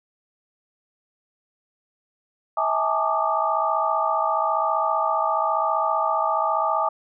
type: tone cluster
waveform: sine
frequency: 646 / 826 / 887 / 1164 / 1219 Hz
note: E5 / G#5 / A5 / D6 / D#6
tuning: -35 / -10 / +14 / -16 / -36 cents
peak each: -26 dBFS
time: 2.57-6.89 s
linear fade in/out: 5 ms
effects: none